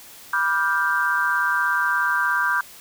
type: chord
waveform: sine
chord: G dominant seventh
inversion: first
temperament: just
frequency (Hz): 980 / 1176 / 1411.2 / 1568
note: B5 / D6 / F6 / G6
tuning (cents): -14 / +2 / +18 / 0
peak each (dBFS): -26 / -25 / -26 / -21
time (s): 0.33-2.61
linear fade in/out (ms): 5
effects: white hiss -44 dBFS RMS until 2.8 s